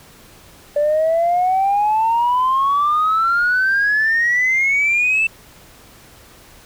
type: exponential sweep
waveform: sine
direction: up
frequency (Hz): 580 to 2666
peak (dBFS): -12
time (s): 0.76-5.27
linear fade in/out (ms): 5
effects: tanh soft clip ceiling -10 dBFS + pink hiss -45 dBFS RMS until 6.65 s